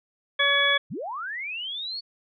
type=harmonic tone; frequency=565 Hz; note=C#5; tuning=33 cents sharp; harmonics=1 / 2 / 3 / 4 / 6; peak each=-29 / -29 / -23 / -26 / -23 dBFS; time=0.39-0.78 s; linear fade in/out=10 ms
type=linear sweep; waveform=sine; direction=up; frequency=92.3 to 4481 Hz; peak=-30 dBFS; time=0.9-2.01 s; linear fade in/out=20 ms
effects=none